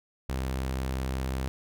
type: tone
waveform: sawtooth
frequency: 65.41 Hz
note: C2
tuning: in tune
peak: -25 dBFS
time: 0.29-1.48 s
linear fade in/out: 0 ms
effects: none